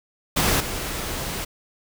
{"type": "noise with level steps", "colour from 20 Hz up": "pink", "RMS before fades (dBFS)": [-20, -29], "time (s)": [0.36, 1.45], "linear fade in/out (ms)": 10, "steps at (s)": 0.6, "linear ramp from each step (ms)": 5, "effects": []}